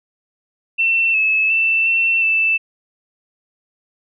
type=tone with pitch steps; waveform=sine; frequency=2691 / 2597 / 2665 / 2695 / 2647 Hz; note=E7 / E7 / E7 / E7 / E7; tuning=+35 / -26 / +18 / +38 / +7 cents; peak=-13 dBFS; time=0.78-2.58 s; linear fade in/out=20 ms; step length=360 ms; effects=none